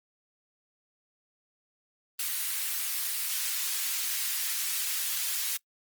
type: high-pass noise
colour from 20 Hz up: white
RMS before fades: -31 dBFS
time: 2.19-5.57 s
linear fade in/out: 5 ms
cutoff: 1800 Hz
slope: 12 dB/octave
effects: noise-tail reverb RT60 0.1 s tail -24 dB re dry + Opus 24 kbps